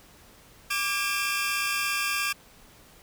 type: tone cluster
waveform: sawtooth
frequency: 1171 / 1619 / 2399 / 2684 Hz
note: D6 / G#6 / D7 / E7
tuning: -5 / -45 / +36 / +31 cents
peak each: -28 dBFS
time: 0.7-2.33 s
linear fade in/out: 10 ms
effects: pink hiss -54 dBFS RMS until 3.02 s